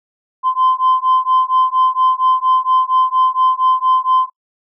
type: beating tone pair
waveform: sine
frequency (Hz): 1030 / 1034.3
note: C6 / C6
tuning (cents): -28 / -20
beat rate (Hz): 4.3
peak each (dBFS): -13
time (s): 0.43-4.3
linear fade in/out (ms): 50
effects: noise-tail reverb RT60 0.1 s tail -26 dB re dry + tanh soft clip ceiling -6 dBFS